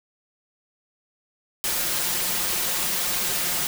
white noise with comb filter, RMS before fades -25 dBFS, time 1.64-3.67 s, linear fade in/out 0 ms, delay 5.6 ms, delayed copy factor +0.65, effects none

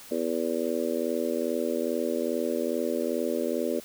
harmonic tone, 82.41 Hz, E2, in tune, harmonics 3 / 4 / 5 / 6 / 7, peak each -32 / -32 / -32 / -32 / -32 dBFS, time 0.11-3.8 s, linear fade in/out 5 ms, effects white hiss -47 dBFS RMS until 3.84 s

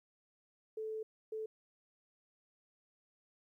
sine tone bursts at uneven times, 437.2 Hz, A4, 11 cents flat, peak -38 dBFS, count 2, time 0.77-1.03 / 1.32-1.46 s, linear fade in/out 5 ms, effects 13-bit

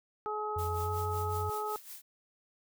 harmonic tone, 424.3 Hz, G#4, 37 cents sharp, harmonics 1 / 2 / 3, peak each -37 / -37 / -37 dBFS, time 0.26-1.76 s, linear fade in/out 0 ms
sine tone with pitch glide, 87.31 to 91.23 Hz, F2 to F#2, 0 to -24 cents, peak -34 dBFS, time 0.56-1.5 s, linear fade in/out 5 ms, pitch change +76 cents, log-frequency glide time 0.81-0.86 s
blue noise with tremolo, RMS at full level -45 dBFS, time 0.58-2.02 s, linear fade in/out 10 ms, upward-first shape sine, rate 5.4 Hz, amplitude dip 70%
effects none

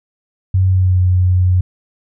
sine tone with pitch glide, 93.8 to 91.13 Hz, F#2 to F#2, +24 to -26 cents, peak -9 dBFS, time 0.54-1.61 s, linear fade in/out 5 ms, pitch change -50 cents, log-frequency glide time 0.68-1 s, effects none

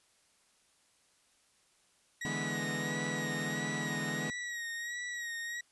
40% pulse tone with vibrato, 1900 Hz, A#6, 33 cents sharp, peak -36 dBFS, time 2.21-5.61 s, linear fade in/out 5 ms, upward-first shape sine, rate 1.5 Hz, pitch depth 45 cents each way
sawtooth chord, E dominant seventh, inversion third, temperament equal, 146.83 / 164.81 / 207.7 / 246.9 Hz, D3 / E3 / G#3 / B3, 0 / 0 / 0 / 0 cents, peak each -37 dBFS, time 2.25-4.3 s, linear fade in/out 0 ms
effects white hiss -69 dBFS RMS until 5.71 s + resampled to 24000 Hz

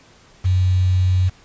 sine tone with quantisation, 92.1 Hz, F#2, 7 cents flat, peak -13 dBFS, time 0.44-1.3 s, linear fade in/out 20 ms, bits 6, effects pink hiss -50 dBFS RMS until 1.44 s + resampled to 16000 Hz

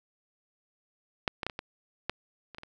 clicks, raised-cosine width 0.3 ms, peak -10 / -16 / -14 / -23 / -19 / -13 / -29 / -25 / -29 dBFS, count 9, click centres 1.278 / 1.432 / 1.466 / 1.498 / 1.591 / 2.096 / 2.547 / 2.584 / 2.634 s, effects none

